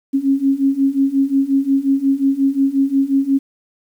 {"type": "beating tone pair", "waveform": "sine", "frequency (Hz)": [270, 275.6], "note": ["C#4", "C#4"], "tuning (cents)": [-45, -10], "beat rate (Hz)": 5.6, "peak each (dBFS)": [-17, -15], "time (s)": [0.13, 3.39], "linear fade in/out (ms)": 20, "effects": ["8-bit"]}